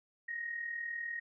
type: tone with amplitude modulation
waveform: sine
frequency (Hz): 1873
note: A#6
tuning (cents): +8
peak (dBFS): -34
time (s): 0.28-1.2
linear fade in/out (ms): 10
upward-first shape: sine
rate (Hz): 40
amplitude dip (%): 60
effects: none